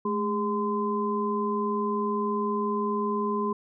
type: tone cluster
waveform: sine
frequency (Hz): 213.7 / 408.9 / 1028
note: G#3 / G#4 / C6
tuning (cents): +50 / -27 / -31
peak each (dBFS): -29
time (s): 0.05-3.53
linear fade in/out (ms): 5
effects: none